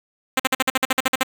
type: tone bursts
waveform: 5% pulse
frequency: 261.6 Hz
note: C4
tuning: in tune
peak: -4 dBFS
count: 12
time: 0.37-1.233 s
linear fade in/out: 5 ms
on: 27 ms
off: 49 ms
effects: none